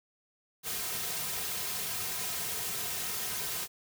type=noise with comb filter; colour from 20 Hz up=white; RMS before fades=-35 dBFS; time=0.63-3.68 s; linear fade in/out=50 ms; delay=3.5 ms; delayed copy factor=-0.7; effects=none